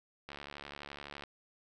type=click train; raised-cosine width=0.3 ms; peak=-28 dBFS; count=69; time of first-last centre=0.29-1.237 s; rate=71.8 Hz; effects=none